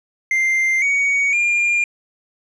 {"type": "tone with pitch steps", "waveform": "triangle", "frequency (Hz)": [2093, 2243, 2404], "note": ["C7", "C#7", "D7"], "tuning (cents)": [0, 20, 40], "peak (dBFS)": -13, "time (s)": [0.31, 1.84], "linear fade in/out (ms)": 2, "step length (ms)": 510, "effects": ["resampled to 22050 Hz", "9-bit"]}